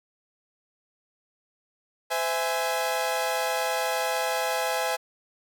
sawtooth chord, C augmented, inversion none, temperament equal with one note detuned, 512.2 / 659.3 / 830.6 Hz, C5 / E5 / G#5, -37 / 0 / 0 cents, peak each -26 / -26 / -25 dBFS, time 2.1-4.97 s, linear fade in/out 20 ms, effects none

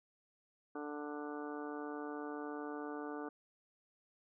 harmonic tone, 147.7 Hz, D3, 10 cents sharp, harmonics 2 / 3 / 4 / 5 / 6 / 7 / 8 / 9 / 10, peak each -44 / -46 / -53 / -51 / -52 / -61 / -51 / -61 / -53 dBFS, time 0.75-3.29 s, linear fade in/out 5 ms, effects none

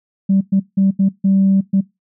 sine tone bursts at uneven times, 193.9 Hz, G3, 19 cents flat, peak -9 dBFS, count 6, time 0.29-0.41 / 0.52-0.6 / 0.77-0.91 / 0.99-1.09 / 1.24-1.61 / 1.73-1.81 s, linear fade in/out 10 ms, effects noise-tail reverb RT60 0.2 s tail -21 dB re dry + tanh soft clip ceiling -6 dBFS

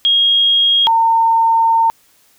sine tone pair in turn, 3266 / 909.6 Hz, G#7 / A#5, -30 / -43 cents, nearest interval octave + minor seventh, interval 2213 cents, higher first, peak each -9 dBFS, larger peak neither, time 0.05-0.87 / 0.87-1.9 s, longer second, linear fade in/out 0 ms, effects white hiss -53 dBFS RMS until 2.38 s

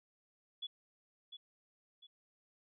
sine tone with echo, 3408 Hz, G#7, 44 cents sharp, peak -39 dBFS, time 0.62-0.67 s, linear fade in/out 10 ms, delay 700 ms, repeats 2, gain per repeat -8 dB, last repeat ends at 2.07 s, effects none

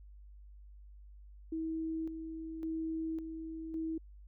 sine tone with tremolo, 322 Hz, E4, 41 cents flat, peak -34 dBFS, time 1.52-3.98 s, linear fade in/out 5 ms, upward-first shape square, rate 0.9 Hz, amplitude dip 50%, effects added 50 Hz sine -51 dBFS peak until 4.27 s

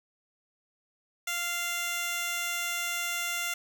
15% pulse tone with high-pass filter, 694 Hz, F5, 11 cents flat, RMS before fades -32 dBFS, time 1.27-3.54 s, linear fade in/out 5 ms, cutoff 1600 Hz, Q 0.51, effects none

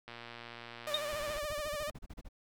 click train, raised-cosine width 0.3 ms, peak -30 dBFS, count 155, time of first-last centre 0.08-1.385 s, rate 118 Hz
sawtooth tone with vibrato, 595 Hz, D5, 22 cents sharp, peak -32 dBFS, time 0.87-1.9 s, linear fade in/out 2 ms, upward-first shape sine, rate 14 Hz, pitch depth 60 cents each way
sine tone with exponential decay, 3700 Hz, A#7, 14 cents flat, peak -25 dBFS, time 0.94-1.01 s, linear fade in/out 5 ms, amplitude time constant 15 ms
brown noise bursts, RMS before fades -45 dBFS, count 16, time 1.12-2.288 s, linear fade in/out 10 ms, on 43 ms, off 32 ms
effects none

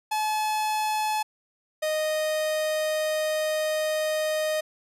45% pulse tone pair in turn, 858 / 619.8 Hz, A5 / D#5, -44 / -7 cents, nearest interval tritone, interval 563 cents, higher first, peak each -24 / -24 dBFS, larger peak neither, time 0.11-1.23 / 1.82-4.61 s, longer second, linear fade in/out 10 ms, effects resampled to 32000 Hz

